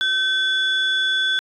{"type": "tone pair together", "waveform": "sine", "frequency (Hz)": [1537, 3438], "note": ["G6", "A7"], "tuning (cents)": [-35, -41], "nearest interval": "octave + major second", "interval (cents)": 1394, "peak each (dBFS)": -19, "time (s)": [0.01, 1.39], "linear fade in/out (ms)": 0, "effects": ["tanh soft clip ceiling -12 dBFS"]}